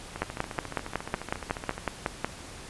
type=two click trains; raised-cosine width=0.5 ms; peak=-11 / -20 dBFS; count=12 / 24; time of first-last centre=0.22-2.246 / 0.16-1.78 s; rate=5.43 / 14.2 Hz; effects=pink hiss -44 dBFS RMS until 2.69 s + resampled to 24000 Hz